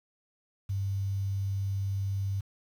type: tone with quantisation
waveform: sine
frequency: 98 Hz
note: G2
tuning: in tune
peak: -28 dBFS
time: 0.69-2.41 s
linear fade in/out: 10 ms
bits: 9
effects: none